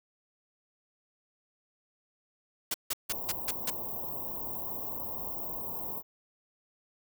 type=noise bursts; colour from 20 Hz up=white; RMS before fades=-31 dBFS; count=6; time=2.71-3.702 s; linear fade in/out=5 ms; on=32 ms; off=160 ms
type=band-stop noise; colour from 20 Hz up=white; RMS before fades=-37 dBFS; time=3.09-6.03 s; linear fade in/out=50 ms; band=1100 to 14000 Hz; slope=96 dB/octave
effects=none